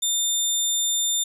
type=tone; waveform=20% pulse; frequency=3600 Hz; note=A7; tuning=39 cents sharp; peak=-15 dBFS; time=0.02-1.24 s; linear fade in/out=10 ms; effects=none